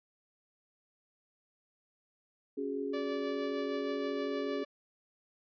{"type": "chord", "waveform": "sine", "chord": "C# suspended fourth", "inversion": "none", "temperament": "equal", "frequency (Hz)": [277.2, 370, 415.3], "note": ["C#4", "F#4", "G#4"], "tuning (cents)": [0, 0, 0], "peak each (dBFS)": [-37, -41, -36], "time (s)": [2.57, 4.64], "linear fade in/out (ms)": 10}
{"type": "tone with tremolo", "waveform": "sawtooth", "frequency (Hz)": 580, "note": "D5", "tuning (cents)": -22, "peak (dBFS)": -33, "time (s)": [2.93, 4.65], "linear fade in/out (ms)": 10, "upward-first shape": "triangle", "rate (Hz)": 6.4, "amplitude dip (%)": 40}
{"effects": ["resampled to 11025 Hz"]}